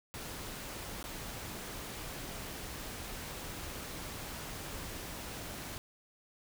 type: noise with dropouts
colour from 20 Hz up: pink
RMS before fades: -43 dBFS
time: 0.14-5.78 s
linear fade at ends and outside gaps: 0 ms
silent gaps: 1.028-1.04 s
effects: none